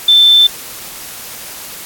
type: tone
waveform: sine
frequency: 3541 Hz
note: A7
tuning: 10 cents sharp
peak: -4 dBFS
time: 0.08-0.47 s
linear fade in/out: 5 ms
effects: white hiss -29 dBFS RMS until 1.85 s + AAC 64 kbps